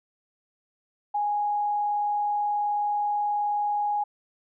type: tone with frequency modulation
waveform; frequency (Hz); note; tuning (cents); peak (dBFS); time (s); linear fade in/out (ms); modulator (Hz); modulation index
sine; 828; G#5; -5; -23; 1.14-4.04; 10; 38.7; 0.21
effects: none